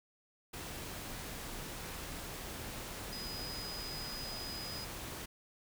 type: tone in noise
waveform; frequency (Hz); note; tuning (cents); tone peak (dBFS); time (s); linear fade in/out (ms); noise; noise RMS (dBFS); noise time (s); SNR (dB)
sine; 4978; D#8; 0; -43; 3.12-4.85; 10; pink; -44; 0.53-5.26; -2
effects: none